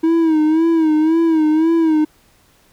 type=tone with vibrato; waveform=triangle; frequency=319.3 Hz; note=D#4; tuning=45 cents sharp; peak=-9 dBFS; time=0.03-2.05 s; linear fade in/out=10 ms; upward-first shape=sine; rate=1.9 Hz; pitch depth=73 cents each way; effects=pink hiss -54 dBFS RMS until 2.72 s